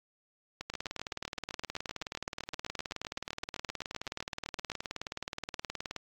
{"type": "two click trains", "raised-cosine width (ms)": 0.2, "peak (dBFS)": [-19, -20], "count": [101, 33], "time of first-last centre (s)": [[0.7, 5.963], [0.61, 4.718]], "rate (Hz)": [19, 7.79], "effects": ["AAC 64 kbps"]}